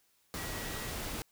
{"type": "tone in noise", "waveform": "sine", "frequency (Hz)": 1921, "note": "B6", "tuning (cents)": -48, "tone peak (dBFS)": -47, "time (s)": [0.38, 0.91], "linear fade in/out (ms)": 0, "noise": "pink", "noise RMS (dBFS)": -39, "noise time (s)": [0.34, 1.22], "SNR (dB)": -11, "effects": ["white hiss -71 dBFS RMS until 1.31 s"]}